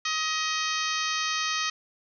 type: harmonic tone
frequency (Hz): 630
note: D#5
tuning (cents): +21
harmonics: 2 / 3 / 4 / 5 / 6 / 7 / 8 / 9 / 10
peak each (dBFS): -31 / -33 / -34 / -35 / -36 / -36 / -37 / -38 / -38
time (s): 0.05-1.7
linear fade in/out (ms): 5
effects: none